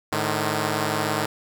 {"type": "tone pair together", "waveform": "5% pulse", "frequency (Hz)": [107.55, 152.8], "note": ["A2", "D#3"], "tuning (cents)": [-39, -31], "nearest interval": "tritone", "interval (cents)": 608, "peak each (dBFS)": -14, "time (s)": [0.12, 1.26], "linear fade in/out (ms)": 5, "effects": []}